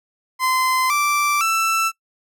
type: tone with pitch steps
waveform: 30% pulse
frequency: 1031 / 1170.7 / 1329.3 Hz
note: C6 / D6 / E6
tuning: -26 / -6 / +14 cents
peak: -14 dBFS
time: 0.39-1.92 s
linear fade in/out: 50 ms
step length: 510 ms
effects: noise-tail reverb RT60 0.1 s tail -22 dB re dry